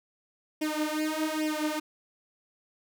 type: tone with flanger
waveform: sawtooth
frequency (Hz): 308.7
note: D#4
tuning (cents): -14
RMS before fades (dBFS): -30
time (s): 0.61-1.8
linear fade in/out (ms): 10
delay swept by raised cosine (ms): 0.36 to 6.06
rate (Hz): 1.2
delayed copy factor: +1
effects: none